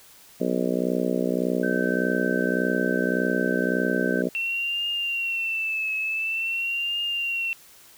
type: harmonic tone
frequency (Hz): 61.74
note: B1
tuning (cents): 0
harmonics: 3 / 4 / 5 / 6 / 7 / 8 / 9 / 10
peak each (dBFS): -29 / -27 / -31 / -30 / -30 / -32 / -32 / -33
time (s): 0.4-4.29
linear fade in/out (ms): 10
type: tone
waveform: sine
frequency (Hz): 1546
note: G6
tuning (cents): -24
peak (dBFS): -28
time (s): 1.63-4.22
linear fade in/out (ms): 5
type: tone with vibrato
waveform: sine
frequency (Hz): 2700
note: E7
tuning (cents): +41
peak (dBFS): -24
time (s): 4.35-7.53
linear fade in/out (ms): 0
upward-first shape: triangle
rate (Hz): 0.47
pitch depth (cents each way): 80
effects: white hiss -51 dBFS RMS until 7.97 s